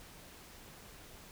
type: silence
effects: pink hiss -54 dBFS RMS until 1.31 s